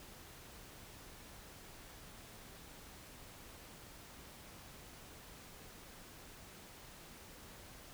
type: silence
effects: pink hiss -55 dBFS RMS until 7.93 s